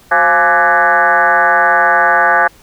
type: tone with frequency modulation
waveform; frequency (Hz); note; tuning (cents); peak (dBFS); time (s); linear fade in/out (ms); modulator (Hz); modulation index
sine; 1174.7; D6; 0; -7; 0.11-2.48; 10; 161; 3.6
effects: pink hiss -45 dBFS RMS until 2.62 s